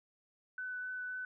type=tone with vibrato; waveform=sine; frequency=1500 Hz; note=F#6; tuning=23 cents sharp; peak=-38 dBFS; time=0.58-1.25 s; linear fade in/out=2 ms; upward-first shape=sine; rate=3.8 Hz; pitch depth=9 cents each way; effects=none